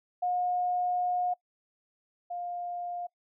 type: tone pair in turn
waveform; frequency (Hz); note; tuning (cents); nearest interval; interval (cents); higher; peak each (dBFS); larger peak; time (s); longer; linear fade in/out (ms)
sine; 719 / 705; F#5 / F5; -50 / +16; unison; 34; first; -26 / -33; first; 0.22-1.34 / 2.3-3.07; first; 10
effects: noise-tail reverb RT60 0.1 s tail -23 dB re dry